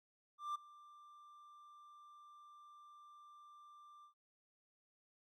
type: tone with ADSR envelope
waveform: triangle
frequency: 1184 Hz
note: D6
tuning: 14 cents sharp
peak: -35 dBFS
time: 0.38-4.14 s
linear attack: 170 ms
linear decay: 11 ms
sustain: -21 dB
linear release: 100 ms
effects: none